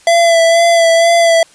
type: tone with vibrato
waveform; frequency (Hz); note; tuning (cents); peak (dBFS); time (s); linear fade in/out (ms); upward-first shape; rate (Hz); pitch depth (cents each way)
square; 671; E5; +31; -7; 0.07-1.43; 2; sine; 2.1; 26
effects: white hiss -45 dBFS RMS until 1.54 s + resampled to 22050 Hz